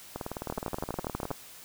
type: two click trains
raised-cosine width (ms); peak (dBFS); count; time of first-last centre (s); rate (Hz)
1; -17 / -20; 11 / 23; 0.5-1.313 / 0.16-1.306; 12.3 / 19.2
effects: white hiss -49 dBFS RMS until 1.64 s